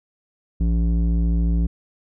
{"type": "tone with low-pass filter", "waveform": "square", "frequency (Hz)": 57, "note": "A#1", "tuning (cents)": -38, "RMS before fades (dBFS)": -19, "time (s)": [0.6, 1.67], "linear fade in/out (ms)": 10, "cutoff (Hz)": 220, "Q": 1.4, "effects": []}